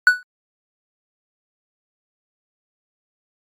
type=tone with exponential decay; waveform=triangle; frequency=1480 Hz; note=F#6; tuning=in tune; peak=-3 dBFS; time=0.07-0.23 s; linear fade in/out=1 ms; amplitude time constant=34 ms; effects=AAC 64 kbps